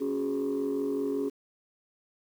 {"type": "chord", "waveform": "sine", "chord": "C# suspended fourth", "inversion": "none", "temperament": "equal", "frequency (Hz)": [277.2, 370, 415.3], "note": ["C#4", "F#4", "G#4"], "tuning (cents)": [0, 0, 0], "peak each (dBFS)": [-29, -34, -29], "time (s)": [0, 1.3], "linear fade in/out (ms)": 20, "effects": ["tanh soft clip ceiling -23 dBFS", "9-bit"]}